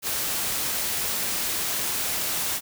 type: noise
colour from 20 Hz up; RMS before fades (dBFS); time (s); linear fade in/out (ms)
white; -27; 0.02-2.61; 50
effects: none